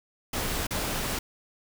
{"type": "noise with dropouts", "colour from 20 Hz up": "pink", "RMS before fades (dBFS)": -30, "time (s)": [0.33, 1.19], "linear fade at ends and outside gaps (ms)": 5, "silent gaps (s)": [0.669, 0.707], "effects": []}